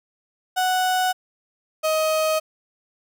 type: tone pair in turn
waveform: 35% pulse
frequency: 740 / 628.8 Hz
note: F#5 / D#5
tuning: 0 / +18 cents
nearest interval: minor third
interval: 282 cents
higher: first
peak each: -17 dBFS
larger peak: neither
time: 0.56-1.13 / 1.83-2.4 s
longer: neither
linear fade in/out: 20 ms
effects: none